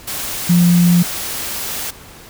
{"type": "tone in noise", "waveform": "sine", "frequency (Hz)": 174.61, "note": "F3", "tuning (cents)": 0, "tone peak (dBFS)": -8, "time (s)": [0.49, 1.03], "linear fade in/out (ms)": 10, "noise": "white", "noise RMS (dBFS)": -24, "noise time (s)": [0.07, 1.91], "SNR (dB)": 13, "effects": ["pink hiss -39 dBFS RMS until 2.29 s"]}